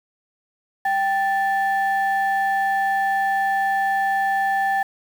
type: tone pair together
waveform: sine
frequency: 784 / 1760 Hz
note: G5 / A6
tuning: 0 / 0 cents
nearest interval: octave + major second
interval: 1400 cents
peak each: -18 / -23 dBFS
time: 0.85-4.83 s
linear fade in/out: 5 ms
effects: tanh soft clip ceiling -12 dBFS + 7-bit